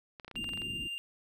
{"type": "clicks", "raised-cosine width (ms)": 0.3, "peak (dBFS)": -30, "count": 10, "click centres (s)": [0.198, 0.247, 0.28, 0.313, 0.356, 0.443, 0.491, 0.535, 0.575, 0.619]}
{"type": "low-pass noise", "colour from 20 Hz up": "white", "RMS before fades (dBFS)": -45, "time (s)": [0.34, 0.88], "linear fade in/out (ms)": 20, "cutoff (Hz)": 340, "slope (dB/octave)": 48}
{"type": "tone with tremolo", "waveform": "triangle", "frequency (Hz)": 2794, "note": "F7", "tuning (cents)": 0, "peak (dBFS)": -33, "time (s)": [0.36, 0.98], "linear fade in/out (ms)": 0, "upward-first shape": "sine", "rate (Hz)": 18, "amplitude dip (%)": 25}
{"effects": []}